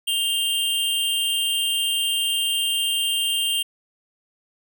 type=tone pair together; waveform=square; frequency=2807 / 3162 Hz; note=F7 / G7; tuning=+8 / +14 cents; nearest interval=major second; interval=206 cents; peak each=-25 / -23 dBFS; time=0.07-3.63 s; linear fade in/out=10 ms; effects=none